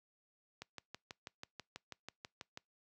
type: click train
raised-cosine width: 0.2 ms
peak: -28 dBFS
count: 13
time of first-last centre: 0.62-2.574 s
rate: 6.14 Hz
effects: noise-tail reverb RT60 0.2 s tail -26 dB re dry + high-pass 80 Hz 12 dB/octave